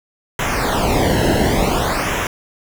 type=noise with flanger; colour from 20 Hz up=brown; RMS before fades=-17 dBFS; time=0.39-2.27 s; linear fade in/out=2 ms; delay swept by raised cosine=0.22 to 0.86 ms; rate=0.56 Hz; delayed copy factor=-0.85; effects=none